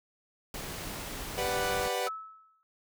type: noise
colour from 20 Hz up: pink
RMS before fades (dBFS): -39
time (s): 0.54-1.88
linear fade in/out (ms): 2
type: chord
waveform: sawtooth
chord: G major seventh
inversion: none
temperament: equal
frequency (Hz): 392 / 493.9 / 587.3 / 740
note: G4 / B4 / D5 / F#5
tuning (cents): 0 / 0 / 0 / 0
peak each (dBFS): -33 / -29 / -33 / -30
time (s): 1.37-2.09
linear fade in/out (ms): 20
type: tone with exponential decay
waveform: sine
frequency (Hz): 1301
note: E6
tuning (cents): -23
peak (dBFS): -31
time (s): 2.07-2.63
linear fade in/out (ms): 0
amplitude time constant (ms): 120
effects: none